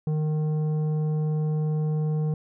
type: tone with tanh clipping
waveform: sine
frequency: 153.8 Hz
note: D#3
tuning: 20 cents flat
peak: -24 dBFS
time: 0.07-2.34 s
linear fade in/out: 2 ms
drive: 9 dB
effects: none